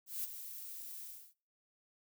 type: noise with ADSR envelope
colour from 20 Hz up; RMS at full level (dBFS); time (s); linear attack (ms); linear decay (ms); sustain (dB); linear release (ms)
violet; -37; 0.06-1.34; 180; 15; -10; 310
effects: noise-tail reverb RT60 0.4 s tail -23 dB re dry